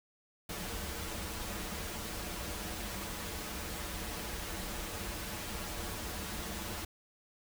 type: noise with comb filter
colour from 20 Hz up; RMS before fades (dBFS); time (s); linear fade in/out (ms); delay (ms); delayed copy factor
pink; -40; 0.49-6.85; 5; 7.6; -0.7
effects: none